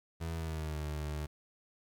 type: tone with pitch glide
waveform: 30% pulse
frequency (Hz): 82.41 to 75.14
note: E2 to D2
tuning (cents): 0 to +40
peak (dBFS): -33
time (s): 0.2-1.27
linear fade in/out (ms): 20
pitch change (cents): -160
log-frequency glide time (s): 0.35-0.82
effects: 12-bit